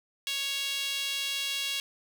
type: tone with high-pass filter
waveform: sawtooth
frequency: 554.4 Hz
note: C#5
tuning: in tune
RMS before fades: -32 dBFS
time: 0.27-1.8 s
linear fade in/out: 0 ms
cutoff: 3100 Hz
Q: 2.9
effects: none